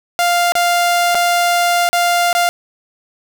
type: tone with dropouts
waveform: sawtooth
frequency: 698.5 Hz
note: F5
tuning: in tune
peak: -8 dBFS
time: 0.19-2.49 s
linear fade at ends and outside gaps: 0 ms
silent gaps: 0.521-0.553 / 1.147-1.152 / 1.89-1.93 / 2.329-2.35 s
effects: none